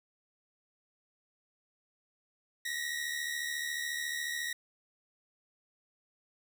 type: tone pair together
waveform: sawtooth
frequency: 1866.9 / 1941 Hz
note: A#6 / B6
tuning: +2 / -31 cents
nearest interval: minor second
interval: 67 cents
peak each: -33 / -34 dBFS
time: 2.65-4.53 s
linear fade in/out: 5 ms
effects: none